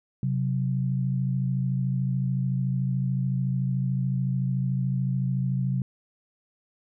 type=tone pair together; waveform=sine; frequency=131.31 / 185 Hz; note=C3 / F#3; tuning=+7 / 0 cents; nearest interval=tritone; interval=593 cents; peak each=-24 / -29 dBFS; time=0.23-5.82 s; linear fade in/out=2 ms; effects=none